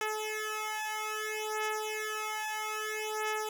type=beating tone pair; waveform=10% pulse; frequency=430 / 430.61 Hz; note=A4 / A4; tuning=-40 / -37 cents; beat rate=0.61 Hz; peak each=-28 / -28 dBFS; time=0.01-3.49 s; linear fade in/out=2 ms; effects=none